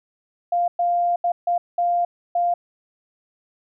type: tone bursts at uneven times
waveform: sine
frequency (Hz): 698.5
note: F5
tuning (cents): 0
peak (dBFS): -17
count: 6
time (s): 0.52-0.68 / 0.79-1.16 / 1.24-1.32 / 1.47-1.58 / 1.78-2.05 / 2.35-2.54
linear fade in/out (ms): 5
effects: none